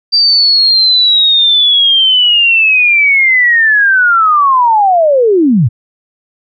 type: linear sweep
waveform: sine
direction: down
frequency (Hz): 4699 to 98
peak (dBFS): -5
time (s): 0.12-5.69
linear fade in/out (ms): 20
effects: none